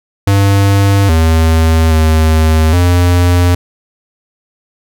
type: tone with pitch steps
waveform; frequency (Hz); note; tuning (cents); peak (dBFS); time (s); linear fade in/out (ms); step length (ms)
square; 99.2 / 80.8 / 79.2 / 88.4; G2 / E2 / D#2 / F2; +21 / -34 / +31 / +22; -7; 0.27-3.55; 5; 820
effects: none